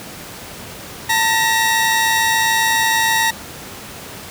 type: tone pair together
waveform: sawtooth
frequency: 898 / 1902.8 Hz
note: A5 / A#6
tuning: +35 / +35 cents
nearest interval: octave + minor second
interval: 1300 cents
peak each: -13 dBFS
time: 1.09-3.31 s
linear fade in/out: 10 ms
effects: pink hiss -33 dBFS RMS until 4.3 s + high-pass 80 Hz 12 dB/octave